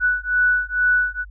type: beating tone pair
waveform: sine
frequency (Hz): 1480 / 1482.2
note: F#6 / F#6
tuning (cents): 0 / +3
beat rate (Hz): 2.2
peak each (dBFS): -19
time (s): 0-1.25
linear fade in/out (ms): 50
effects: added 50 Hz sine -37 dBFS peak until 1.3 s